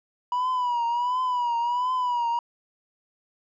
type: tone with vibrato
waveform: triangle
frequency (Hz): 976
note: B5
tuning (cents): -21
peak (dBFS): -20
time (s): 0.32-2.39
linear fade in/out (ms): 2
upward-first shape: triangle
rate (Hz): 1.4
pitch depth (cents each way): 86
effects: tanh soft clip ceiling -16 dBFS + resampled to 16000 Hz